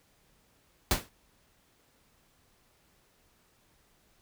pink noise with exponential decay, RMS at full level -22 dBFS, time 0.91-1.09 s, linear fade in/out 1 ms, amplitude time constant 37 ms, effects pink hiss -67 dBFS RMS until 4.21 s

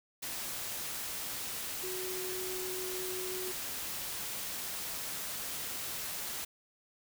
sine tone in noise, 370 Hz, F#4, in tune, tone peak -39 dBFS, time 1.83-3.52 s, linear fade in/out 10 ms, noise white, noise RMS -39 dBFS, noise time 0.22-6.45 s, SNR -3 dB, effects none

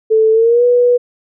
sine tone with pitch glide, 440 to 488.2 Hz, A4 to B4, 0 to -20 cents, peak -7 dBFS, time 0.1-0.98 s, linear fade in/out 20 ms, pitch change +180 cents, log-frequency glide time 0.32-0.64 s, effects none

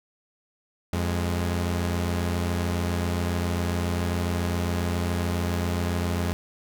sawtooth tone pair together, 87.31 / 207.7 Hz, F2 / G#3, 0 / 0 cents, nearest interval octave + minor third, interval 1500 cents, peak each -21 / -27 dBFS, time 0.93-6.33 s, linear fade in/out 0 ms, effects none

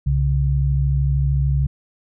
sine tone pair together, 65.5 / 138.65 Hz, C2 / C#3, +2 / +1 cents, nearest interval octave + minor second, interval 1299 cents, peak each -18 dBFS, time 0.06-1.67 s, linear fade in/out 10 ms, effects none

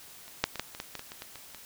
clicks, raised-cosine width 0.2 ms, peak -30 / -6 / -20 / -13 / -24 / -17 / -19 / -22 / -24 / -22 / -26 / -26 dBFS, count 12, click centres 0.28 / 0.44 / 0.557 / 0.596 / 0.749 / 0.801 / 0.953 / 0.994 / 1.119 / 1.221 / 1.357 / 1.547 s, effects white hiss -50 dBFS RMS until 1.65 s

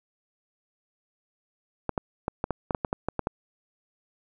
clicks, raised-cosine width 1 ms, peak -12 dBFS, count 12, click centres 1.893 / 1.978 / 2.281 / 2.441 / 2.507 / 2.708 / 2.748 / 2.848 / 2.929 / 3.086 / 3.193 / 3.271 s, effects none

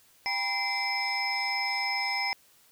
sine tone cluster, 796 / 964 / 2064 / 2323 / 5180 Hz, G5 / B5 / C7 / D7 / E8, +26 / -42 / -24 / -20 / -31 cents, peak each -33 / -36 / -30 / -35 / -31 dBFS, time 0.26-2.33 s, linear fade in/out 0 ms, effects tanh soft clip ceiling -21 dBFS + white hiss -61 dBFS RMS until 2.71 s

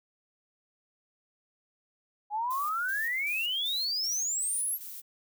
sine exponential sweep, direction up, 815 to 11970 Hz, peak -28 dBFS, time 2.3-4.79 s, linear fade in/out 50 ms
violet noise with tremolo, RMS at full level -42 dBFS, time 2.5-5.02 s, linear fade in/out 10 ms, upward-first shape square, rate 2.6 Hz, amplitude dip 55%
effects none

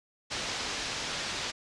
white low-pass noise, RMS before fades -35 dBFS, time 0.3-1.52 s, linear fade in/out 20 ms, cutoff 5800 Hz, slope 24 dB/octave, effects resampled to 24000 Hz

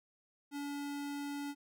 square tone, 285.8 Hz, D4, 47 cents flat, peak -39 dBFS, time 0.51-1.55 s, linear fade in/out 50 ms, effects none

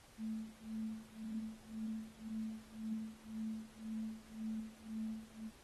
sine tone with tremolo, 220 Hz, A3, in tune, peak -38 dBFS, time 0.17-5.51 s, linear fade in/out 50 ms, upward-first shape sine, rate 1.9 Hz, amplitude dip 95%, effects pink hiss -63 dBFS RMS until 5.63 s + AAC 32 kbps

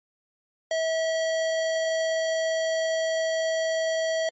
square tone, 647 Hz, E5, 32 cents flat, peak -24 dBFS, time 0.71-4.29 s, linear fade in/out 2 ms, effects MP3 32 kbps

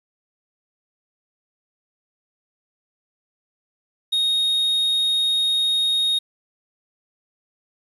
triangle tone, 3729 Hz, A#7, in tune, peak -16 dBFS, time 4.12-6.19 s, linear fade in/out 10 ms, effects resampled to 32000 Hz + 8-bit

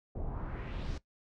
brown noise with low-pass filter sweep, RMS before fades -38 dBFS, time 0.15-0.98 s, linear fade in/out 5 ms, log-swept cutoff 560 to 5900 Hz, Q 1.9, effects noise-tail reverb RT60 0.1 s tail -17 dB re dry

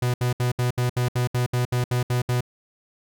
45% pulse tone bursts, 123.47 Hz, B2, in tune, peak -20 dBFS, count 13, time 0.02-2.408 s, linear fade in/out 5 ms, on 120 ms, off 69 ms, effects none

